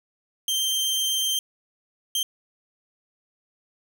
sawtooth tone bursts at uneven times, 3146 Hz, G7, 6 cents sharp, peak -19 dBFS, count 2, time 0.48-1.39 / 2.15-2.23 s, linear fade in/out 2 ms, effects none

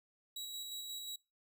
sawtooth tone with tremolo, 3881 Hz, B7, 31 cents flat, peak -38 dBFS, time 0.36-1.16 s, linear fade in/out 5 ms, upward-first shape square, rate 5.6 Hz, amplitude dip 25%, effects noise-tail reverb RT60 0.3 s tail -25 dB re dry

